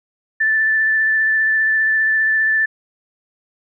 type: tone with vibrato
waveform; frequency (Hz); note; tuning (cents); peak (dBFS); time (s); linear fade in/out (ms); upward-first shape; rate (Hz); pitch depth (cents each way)
sine; 1760; A6; 0; -13; 0.4-2.66; 10; triangle; 15; 15
effects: none